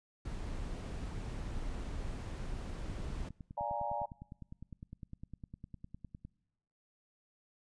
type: noise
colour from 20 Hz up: brown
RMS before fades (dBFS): -40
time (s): 0.25-3.29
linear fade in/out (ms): 5
type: click train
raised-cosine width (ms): 5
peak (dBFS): -34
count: 34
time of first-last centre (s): 2.9-6.25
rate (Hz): 9.85
type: chord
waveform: sine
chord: Bb dominant seventh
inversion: first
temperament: equal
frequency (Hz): 587.3 / 698.5 / 830.6 / 932.3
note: D5 / F5 / Ab5 / Bb5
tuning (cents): 0 / 0 / 0 / 0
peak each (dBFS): -40 / -42 / -37 / -40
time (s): 3.57-4.06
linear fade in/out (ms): 10
effects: noise-tail reverb RT60 1.0 s tail -24 dB re dry + resampled to 22050 Hz